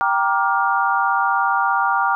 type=chord; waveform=sine; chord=G minor seventh; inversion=none; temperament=just; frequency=784 / 940.8 / 1176 / 1411.2 Hz; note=G5 / Bb5 / D6 / F6; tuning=0 / +16 / +2 / +18 cents; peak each=-21 dBFS; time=0.01-2.15 s; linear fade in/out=0 ms; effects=none